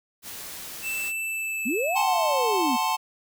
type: noise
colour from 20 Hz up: white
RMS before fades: -38 dBFS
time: 0.22-1.13 s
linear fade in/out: 50 ms
type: tone with pitch glide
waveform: square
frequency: 2650 to 2610 Hz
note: E7 to E7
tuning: +9 to -18 cents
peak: -28 dBFS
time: 0.82-2.05 s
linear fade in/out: 50 ms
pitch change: -27 cents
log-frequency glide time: 1.22-1.84 s
type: linear two-way sweep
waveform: sine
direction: up then down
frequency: 196 to 830.6 to 222.5 Hz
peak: -24 dBFS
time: 1.65-2.77 s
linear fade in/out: 20 ms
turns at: 1.99 s
type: chord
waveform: square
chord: F# diminished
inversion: none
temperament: equal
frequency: 740 / 880 / 1046.5 Hz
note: F#5 / A5 / C6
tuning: 0 / 0 / 0 cents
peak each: -31 / -26 / -28 dBFS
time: 1.95-2.97 s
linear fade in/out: 20 ms
effects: none